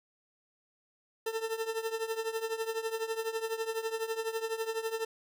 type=tone with tremolo; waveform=40% pulse; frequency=448.2 Hz; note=A4; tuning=32 cents sharp; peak=-28 dBFS; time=1.26-5.05 s; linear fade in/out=5 ms; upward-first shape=triangle; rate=12 Hz; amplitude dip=85%; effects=none